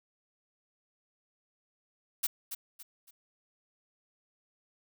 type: noise with echo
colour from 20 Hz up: blue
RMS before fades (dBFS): -29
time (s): 2.23-2.27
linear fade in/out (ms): 10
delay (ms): 280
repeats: 3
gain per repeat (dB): -9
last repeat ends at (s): 3.11
effects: none